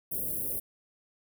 white band-stop noise, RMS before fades -33 dBFS, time 0.11-0.6 s, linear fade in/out 10 ms, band 590 to 10000 Hz, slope 48 dB/octave, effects none

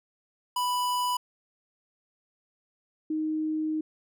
square / sine tone pair in turn, 989 / 311.5 Hz, B5 / D#4, +2 / +2 cents, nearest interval octave + minor sixth, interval 2000 cents, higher first, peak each -26 dBFS, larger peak neither, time 0.56-1.17 / 3.1-3.81 s, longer second, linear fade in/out 5 ms, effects none

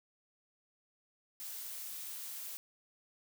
blue noise, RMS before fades -44 dBFS, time 1.4-2.57 s, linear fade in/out 0 ms, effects none

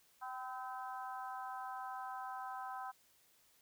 harmonic tone with a mistuned harmonic, 257.6 Hz, C4, 27 cents flat, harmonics 3 / 4 / 5 / 6, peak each -45 / -47 / -49 / -53 dBFS, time 0.21-2.92 s, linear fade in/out 20 ms, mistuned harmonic 4, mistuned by -28 cents, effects white hiss -70 dBFS RMS until 3.61 s

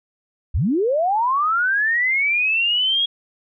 sine linear sweep, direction up, 46.25 to 3319 Hz, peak -16 dBFS, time 0.54-3.06 s, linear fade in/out 10 ms, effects none

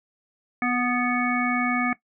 harmonic tone with a mistuned harmonic, 246.9 Hz, B3, in tune, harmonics 1 / 3 / 5 / 7 / 9, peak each -25 / -29 / -29 / -30 / -27 dBFS, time 0.62-1.93 s, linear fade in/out 2 ms, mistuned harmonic 3, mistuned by -17 cents, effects noise-tail reverb RT60 0.1 s tail -17 dB re dry

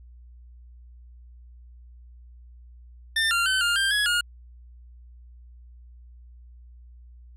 25% pulse tone with pitch steps, 1797 / 1388 / 1527 / 1407 / 1585 / 1677 / 1428 Hz, A6 / F6 / G6 / F6 / G6 / G#6 / F6, +36 / -11 / -46 / +12 / +19 / +16 / +38 cents, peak -17 dBFS, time 3.16-4.21 s, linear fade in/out 5 ms, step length 150 ms, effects added 60 Hz sine -45 dBFS peak until 7.36 s + low-pass 11000 Hz 12 dB/octave

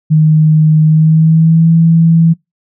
sine tone with pitch glide, 155.56 to 164.81 Hz, D#3 to E3, 0 to 0 cents, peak -4 dBFS, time 0.1-2.34 s, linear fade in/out 20 ms, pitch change +100 cents, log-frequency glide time 0.84-1.71 s, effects noise-tail reverb RT60 0.2 s tail -26 dB re dry

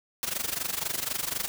white noise with amplitude modulation, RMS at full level -28 dBFS, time 0.23-1.48 s, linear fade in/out 0 ms, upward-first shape sine, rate 24 Hz, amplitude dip 85%, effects none

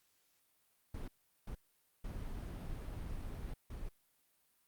brown noise bursts at uneven times, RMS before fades -43 dBFS, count 4, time 0.94-1.08 / 1.47-1.55 / 2.04-3.54 / 3.7-3.89 s, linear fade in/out 5 ms, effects white hiss -75 dBFS RMS until 4.67 s + Opus 48 kbps

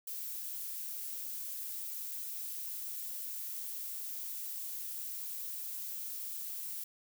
violet noise, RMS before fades -41 dBFS, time 0.07-6.84 s, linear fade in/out 5 ms, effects none

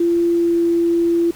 sine tone with pitch glide, 341.7 to 339.3 Hz, F4 to F4, -38 to -50 cents, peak -13 dBFS, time 0-1.31 s, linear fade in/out 5 ms, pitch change -12 cents, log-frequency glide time 0.3-0.59 s, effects pink hiss -42 dBFS RMS until 1.35 s

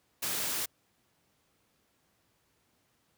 white noise, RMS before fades -33 dBFS, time 0.22-0.66 s, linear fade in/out 10 ms, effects pink hiss -72 dBFS RMS until 3.17 s + high-pass 80 Hz 12 dB/octave

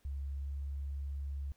sine tone with pitch glide, 69.4 to 69.88 Hz, C#2 to C#2, +3 to +15 cents, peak -36 dBFS, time 0.05-1.52 s, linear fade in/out 0 ms, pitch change +12 cents, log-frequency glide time 0.39-0.49 s, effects pink hiss -72 dBFS RMS until 1.56 s

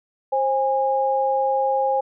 sine tone pair together, 530.8 / 820 Hz, C5 / G#5, +25 / -22 cents, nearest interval minor sixth, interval 753 cents, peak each -21 / -20 dBFS, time 0.32-2.01 s, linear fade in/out 10 ms, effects none

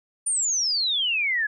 sine exponential sweep, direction down, 9400 to 1661.2 Hz, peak -21 dBFS, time 0.26-1.47 s, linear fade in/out 10 ms, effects none

